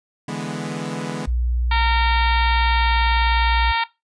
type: chord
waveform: sawtooth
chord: E dominant seventh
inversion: third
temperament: equal with one note detuned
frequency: 146.41 / 164.81 / 207.7 / 246.9 Hz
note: D3 / E3 / G#3 / B3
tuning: -5 / 0 / 0 / 0 cents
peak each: -27 dBFS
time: 0.28-1.26 s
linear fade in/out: 5 ms
type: tone with pitch glide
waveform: sine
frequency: 60.1 to 59.27 Hz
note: B1 to A#1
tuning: -46 to +29 cents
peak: -18 dBFS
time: 1.27-3.72 s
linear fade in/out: 10 ms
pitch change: -25 cents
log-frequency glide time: 2.74-2.91 s
type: harmonic tone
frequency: 460 Hz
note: A#4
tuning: 23 cents flat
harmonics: 2 / 3 / 4 / 5 / 6 / 7 / 8 / 9 / 10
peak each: -21 / -27 / -27 / -27 / -31 / -30 / -30 / -37 / -38 dBFS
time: 1.71-3.84 s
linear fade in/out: 5 ms
effects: noise-tail reverb RT60 0.2 s tail -17 dB re dry + resampled to 22050 Hz